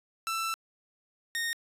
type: tone pair in turn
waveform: sawtooth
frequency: 1332 / 1848.9 Hz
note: E6 / A#6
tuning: +18 / -15 cents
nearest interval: tritone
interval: 567 cents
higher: second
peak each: -26 dBFS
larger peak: neither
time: 0.27-0.54 / 1.35-1.53 s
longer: first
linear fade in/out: 0 ms
effects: resampled to 32000 Hz